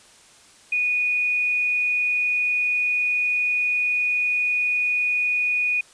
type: tone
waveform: sine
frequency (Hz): 2467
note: D#7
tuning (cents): -15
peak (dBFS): -19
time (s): 0.72-5.81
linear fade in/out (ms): 5
effects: white hiss -51 dBFS RMS until 5.93 s + resampled to 22050 Hz